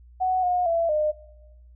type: tone with pitch steps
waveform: sine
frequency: 743 / 720 / 670 / 608 Hz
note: F#5 / F#5 / E5 / D#5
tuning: +7 / -47 / +28 / -40 cents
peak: -20 dBFS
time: 0.2-1.12 s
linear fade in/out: 20 ms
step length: 230 ms
effects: noise-tail reverb RT60 1.0 s tail -21 dB re dry + added 60 Hz sine -47 dBFS peak until 1.75 s